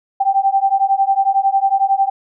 sine beating tone pair, 777 / 788 Hz, G5 / G5, -16 / +9 cents, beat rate 11 Hz, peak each -15 dBFS, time 0.2-2.1 s, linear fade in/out 10 ms, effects none

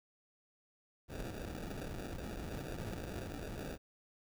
pink noise with sample-and-hold, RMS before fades -43 dBFS, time 1.08-3.78 s, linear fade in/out 50 ms, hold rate 1050 Hz, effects none

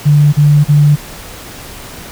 sine tone bursts, 147.1 Hz, D3, 3 cents sharp, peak -4 dBFS, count 3, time 0.05-0.962 s, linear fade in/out 20 ms, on 280 ms, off 36 ms, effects pink hiss -30 dBFS RMS until 2.11 s

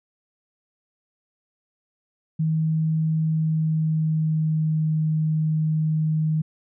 sine tone with pitch glide, 158.6 to 156.33 Hz, D#3 to D#3, +33 to +9 cents, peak -19 dBFS, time 2.39-6.42 s, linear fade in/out 10 ms, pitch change -24 cents, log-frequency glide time 3.18-4.9 s, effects none

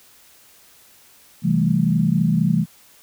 sine chord, A minor seventh, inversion first, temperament equal, 130.81 / 164.81 / 196 / 220 Hz, C3 / E3 / G3 / A3, 0 / 0 / 0 / 0 cents, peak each -24 / -18 / -21 / -22 dBFS, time 1.42-2.66 s, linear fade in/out 50 ms, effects white hiss -51 dBFS RMS until 3.02 s

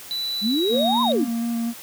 triangle tone with pitch glide, 3967 to 3751 Hz, B7 to A#7, +7 to +10 cents, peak -23 dBFS, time 0.11-1.12 s, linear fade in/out 0 ms, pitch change -97 cents, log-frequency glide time 0.47-0.87 s
sine exponential two-way sweep, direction up then down, 193.9 to 1065 to 193.9 Hz, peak -19 dBFS, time 0.41-1.29 s, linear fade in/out 50 ms, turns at 1.02 s
triangle tone with vibrato, 233.1 Hz, A#3, in tune, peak -20 dBFS, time 0.69-1.74 s, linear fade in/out 50 ms, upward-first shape square, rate 4.1 Hz, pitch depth 11 cents each way
effects white hiss -40 dBFS RMS until 1.82 s + high-pass 60 Hz 12 dB/octave

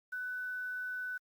sine tone with quantisation, 1497 Hz, F#6, 20 cents sharp, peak -36 dBFS, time 0.12-1.18 s, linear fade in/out 10 ms, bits 10, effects Opus 48 kbps

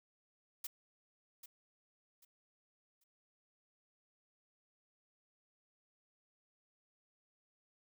blue noise with echo, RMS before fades -42 dBFS, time 0.64-0.67 s, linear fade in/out 5 ms, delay 790 ms, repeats 3, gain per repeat -11 dB, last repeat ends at 3.04 s, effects none

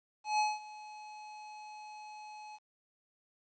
square tone with ADSR envelope, 849 Hz, G#5, 38 cents sharp, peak -27 dBFS, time 0.24-2.59 s, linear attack 150 ms, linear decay 200 ms, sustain -20 dB, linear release 40 ms, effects resampled to 16000 Hz + 11-bit

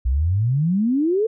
sine exponential sweep, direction up, 58.6 to 459.7 Hz, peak -16 dBFS, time 0.05-1.27 s, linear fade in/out 10 ms, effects none

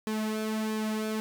sawtooth tone with flanger, 217.1 Hz, A3, 23 cents flat, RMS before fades -31 dBFS, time 0.07-1.2 s, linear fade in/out 0 ms, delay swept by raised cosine 1.4 to 3.6 ms, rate 1.5 Hz, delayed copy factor -0.65, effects none

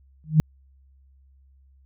sine tone with exponential growth, 155.56 Hz, D#3, in tune, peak -8 dBFS, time 0.24-0.4 s, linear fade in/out 0 ms, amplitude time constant 33 ms, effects added 67 Hz sine -53 dBFS peak until 1.85 s

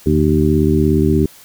harmonic tone with a mistuned harmonic, 76.9 Hz, D#2, 20 cents flat, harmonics 1 / 2 / 3 / 4 / 5, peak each -17 / -17 / -17 / -17 / -17 dBFS, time 0.06-1.26 s, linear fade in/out 5 ms, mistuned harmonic 1, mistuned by +110 cents, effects white hiss -43 dBFS RMS until 1.44 s

